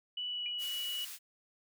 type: tone with pitch glide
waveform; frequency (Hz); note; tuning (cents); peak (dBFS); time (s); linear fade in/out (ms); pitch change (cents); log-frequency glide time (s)
sine; 2960 to 2933; F#7 to F#7; 0 to -16; -35; 0.17-1.05; 5; -16; 0.28-0.44
type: tone with exponential decay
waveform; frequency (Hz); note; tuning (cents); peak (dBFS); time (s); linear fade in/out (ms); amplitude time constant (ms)
sine; 2422; D#7; -47; -35; 0.46-0.55; 1; 18
type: high-pass noise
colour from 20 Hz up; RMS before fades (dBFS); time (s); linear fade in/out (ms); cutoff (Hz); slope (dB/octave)
white; -45; 0.58-1.19; 50; 1600; 12
effects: none

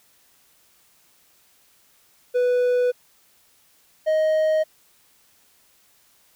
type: tone pair in turn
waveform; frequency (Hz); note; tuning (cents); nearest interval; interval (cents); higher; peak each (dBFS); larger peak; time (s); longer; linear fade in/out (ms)
triangle; 494 / 626; B4 / D#5; 0 / +10; major third; 410; second; -15; neither; 2.34-2.92 / 4.06-4.64; neither; 20
effects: white hiss -59 dBFS RMS until 6.35 s

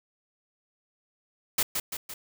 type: noise with echo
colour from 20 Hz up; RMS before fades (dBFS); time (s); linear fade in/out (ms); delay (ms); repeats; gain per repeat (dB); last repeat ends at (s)
white; -24; 1.58-1.63; 5; 170; 3; -5; 2.14
effects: none

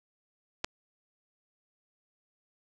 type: clicks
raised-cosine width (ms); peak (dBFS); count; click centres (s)
0.2; -24 / -12; 2; 0.642 / 0.645
effects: none

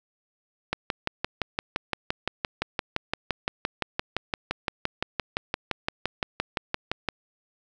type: click train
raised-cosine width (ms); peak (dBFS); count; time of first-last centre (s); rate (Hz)
0.3; -9; 38; 0.73-7.087; 5.82
effects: none

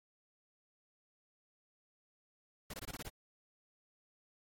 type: noise bursts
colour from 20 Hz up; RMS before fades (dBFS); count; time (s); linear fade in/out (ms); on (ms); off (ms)
pink; -45; 7; 2.7-3.085; 5; 37; 21
effects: AAC 48 kbps

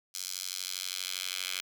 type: tone with high-pass filter sweep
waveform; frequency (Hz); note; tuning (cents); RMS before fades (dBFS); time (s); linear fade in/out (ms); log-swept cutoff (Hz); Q
10% pulse; 92.5; F#2; 0; -37; 0.14-1.61; 10; 5300 to 2800; 1.4
effects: none

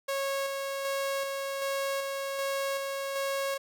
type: tone with tremolo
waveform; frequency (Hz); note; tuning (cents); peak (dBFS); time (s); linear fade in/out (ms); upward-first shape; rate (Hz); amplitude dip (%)
sawtooth; 549; C#5; -17; -25; 0.08-3.58; 10; square; 1.3; 30
effects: none

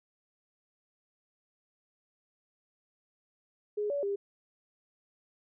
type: tone with pitch steps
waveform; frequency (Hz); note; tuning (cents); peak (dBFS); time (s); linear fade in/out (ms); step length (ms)
sine; 416.9 / 570 / 400.7; G#4 / C#5 / G4; +7 / +48 / +38; -29; 3.77-4.16; 10; 130
effects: none

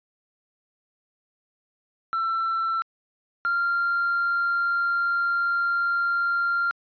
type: tone pair in turn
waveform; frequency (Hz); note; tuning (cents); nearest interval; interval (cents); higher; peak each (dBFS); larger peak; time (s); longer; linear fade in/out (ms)
triangle; 1341 / 1388.7; E6 / F6; +29 / -10; minor second; 61; second; -20 / -18; second; 2.13-2.82 / 3.45-6.71; second; 0
effects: tanh soft clip ceiling -17 dBFS + resampled to 11025 Hz

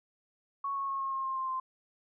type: tone with pitch steps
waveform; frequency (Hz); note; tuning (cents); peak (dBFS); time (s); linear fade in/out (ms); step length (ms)
sine; 1108.7 / 1099.1 / 1089.7 / 1080.3 / 1070.9 / 1061.7 / 1052.5 / 1043.5; C#6 / C#6 / C#6 / C#6 / C6 / C6 / C6 / C6; 0 / -15 / -30 / -45 / +40 / +25 / +10 / -5; -31; 0.64-1.6; 5; 120
effects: none

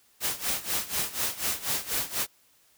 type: noise with tremolo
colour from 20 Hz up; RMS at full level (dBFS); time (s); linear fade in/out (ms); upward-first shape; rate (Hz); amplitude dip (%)
white; -27; 0.2-2.27; 50; sine; 4.1; 85
effects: white hiss -63 dBFS RMS until 2.77 s

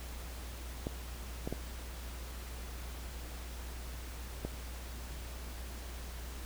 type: clicks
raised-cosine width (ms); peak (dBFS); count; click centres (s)
2; -22; 4; 0.869 / 1.475 / 1.526 / 4.45
effects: added 60 Hz sine -42 dBFS peak until 6.45 s + pink hiss -49 dBFS RMS until 6.45 s

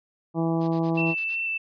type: harmonic tone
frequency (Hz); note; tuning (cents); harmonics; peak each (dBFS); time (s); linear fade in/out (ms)
164.81; E3; 0; 1 / 2 / 3 / 4 / 5 / 6 / 7; -25 / -25 / -34 / -33 / -34 / -39 / -41; 0.34-1.15; 50
type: noise bursts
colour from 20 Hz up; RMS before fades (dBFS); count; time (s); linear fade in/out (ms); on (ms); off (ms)
blue; -39; 7; 0.6-1.364; 20; 86; 27
type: tone with vibrato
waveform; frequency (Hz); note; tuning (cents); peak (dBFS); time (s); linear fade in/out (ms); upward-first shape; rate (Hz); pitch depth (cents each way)
sine; 2669; E7; +21; -25; 0.97-1.58; 10; square; 3; 10
effects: resampled to 11025 Hz

